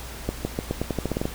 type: accelerating click train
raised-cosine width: 2 ms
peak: -11 dBFS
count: 12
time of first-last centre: 0.29-1.255 s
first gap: 160 ms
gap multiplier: 0.87
effects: added 59 Hz sine -38 dBFS peak until 1.34 s + pink hiss -39 dBFS RMS until 1.34 s